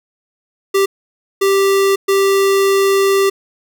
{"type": "tone bursts at uneven times", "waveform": "square", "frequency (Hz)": 392, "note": "G4", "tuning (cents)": 0, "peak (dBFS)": -11, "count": 3, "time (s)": [[0.74, 0.86], [1.41, 1.96], [2.08, 3.3]], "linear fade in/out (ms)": 10, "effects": []}